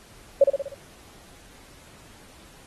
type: tone with echo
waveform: sine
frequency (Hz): 555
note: C#5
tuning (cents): +2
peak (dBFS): -10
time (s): 0.41-0.44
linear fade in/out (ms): 5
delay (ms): 61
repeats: 5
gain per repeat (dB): -5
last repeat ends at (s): 0.745
effects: pink hiss -51 dBFS RMS until 2.66 s + AAC 32 kbps